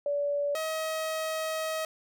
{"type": "tone pair in turn", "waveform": ["sine", "sawtooth"], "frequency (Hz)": [575, 635], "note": ["D5", "D#5"], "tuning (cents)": [-37, 35], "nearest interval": "major second", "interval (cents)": 172, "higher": "second", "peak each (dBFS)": -26, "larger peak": "neither", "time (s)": [[0.06, 0.55], [0.55, 1.85]], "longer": "second", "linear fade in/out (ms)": 2, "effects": []}